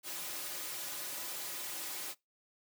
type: noise with comb filter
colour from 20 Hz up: white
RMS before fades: -41 dBFS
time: 0.03-2.15 s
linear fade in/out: 50 ms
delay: 4.4 ms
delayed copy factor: -0.85
effects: noise-tail reverb RT60 0.2 s tail -23 dB re dry + high-pass 200 Hz 12 dB/octave